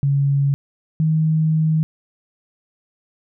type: tone pair in turn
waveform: sine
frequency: 140 / 157.7 Hz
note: C#3 / D#3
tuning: +18 / +24 cents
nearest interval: major second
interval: 206 cents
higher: second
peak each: -14 dBFS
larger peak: neither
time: 0.03-0.54 / 1-1.83 s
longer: second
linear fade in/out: 0 ms
effects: none